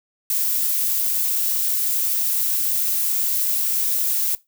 violet noise, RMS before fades -21 dBFS, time 0.3-4.35 s, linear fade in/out 2 ms, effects noise-tail reverb RT60 0.2 s tail -19 dB re dry

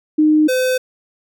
sine / square tone pair in turn, 306.7 / 511.1 Hz, D#4 / C5, -25 / -41 cents, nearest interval major sixth, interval 884 cents, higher second, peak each -9 / -15 dBFS, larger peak first, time 0.18-0.48 / 0.48-0.78 s, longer neither, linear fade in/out 10 ms, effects none

